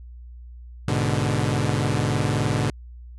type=chord; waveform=sawtooth; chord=G# diminished; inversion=none; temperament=equal; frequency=103.83 / 123.47 / 146.83 Hz; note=G#2 / B2 / D3; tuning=0 / 0 / 0 cents; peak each=-21 dBFS; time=0.88-2.7 s; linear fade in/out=0 ms; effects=added 60 Hz sine -38 dBFS peak until 3.18 s + resampled to 24000 Hz